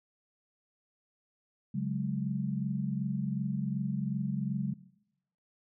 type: chord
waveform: sine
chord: C# suspended fourth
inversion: none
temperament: equal with one note detuned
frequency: 139.72 / 185 / 207.7 Hz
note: C#3 / F#3 / G#3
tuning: +14 / 0 / 0 cents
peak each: -34 dBFS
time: 1.74-4.74 s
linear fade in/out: 10 ms
effects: noise-tail reverb RT60 0.8 s tail -18 dB re dry